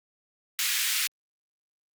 pink high-pass noise, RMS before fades -27 dBFS, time 0.59-1.07 s, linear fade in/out 0 ms, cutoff 1800 Hz, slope 24 dB/octave, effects Opus 48 kbps

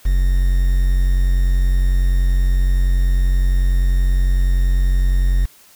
triangle tone with quantisation, 45.31 Hz, F#1, 36 cents flat, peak -10 dBFS, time 0.05-5.46 s, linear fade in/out 10 ms, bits 6, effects white hiss -48 dBFS RMS until 5.75 s

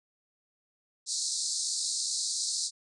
pink band-pass noise, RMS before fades -32 dBFS, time 1.06-2.71 s, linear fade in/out 50 ms, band 4000 to 9200 Hz, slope 96 dB/octave, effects none

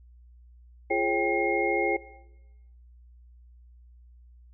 sine tone cluster, 345.1 / 418.6 / 540 / 788 / 2144 Hz, F4 / G#4 / C#5 / G5 / C7, -21 / +14 / -45 / +9 / +42 cents, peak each -29 dBFS, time 0.9-1.97 s, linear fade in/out 10 ms, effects noise-tail reverb RT60 1.0 s tail -18 dB re dry + added 60 Hz sine -50 dBFS peak until 4.53 s

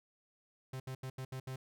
45% pulse tone bursts at uneven times, 130.81 Hz, C3, in tune, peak -40 dBFS, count 6, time 0.73-0.8 / 0.87-0.95 / 1.03-1.1 / 1.18-1.25 / 1.32-1.4 / 1.47-1.56 s, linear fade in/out 5 ms, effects none

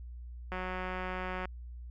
click train, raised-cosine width 0.5 ms, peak -23 dBFS, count 173, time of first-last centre 0.52-1.455 s, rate 184 Hz, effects added 60 Hz sine -42 dBFS peak until 1.9 s

